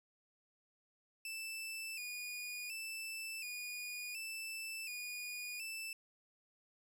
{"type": "tone with vibrato", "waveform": "sawtooth", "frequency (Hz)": 2547, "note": "D#7", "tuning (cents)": 40, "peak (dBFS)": -39, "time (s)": [1.25, 5.93], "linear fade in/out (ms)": 2, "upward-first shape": "square", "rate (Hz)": 0.69, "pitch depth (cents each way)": 66, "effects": []}